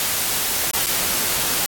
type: noise with dropouts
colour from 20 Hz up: white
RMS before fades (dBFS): -21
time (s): 0-1.66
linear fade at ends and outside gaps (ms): 1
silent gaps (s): 0.711-0.735 / 0.861-0.867
effects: AAC 64 kbps